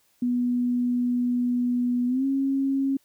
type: tone with pitch glide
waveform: sine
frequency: 245 to 271.8 Hz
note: B3 to C#4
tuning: -14 to -34 cents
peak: -21 dBFS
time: 0.22-2.97 s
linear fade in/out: 5 ms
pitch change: +180 cents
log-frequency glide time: 2.07-2.25 s
effects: white hiss -65 dBFS RMS until 3.04 s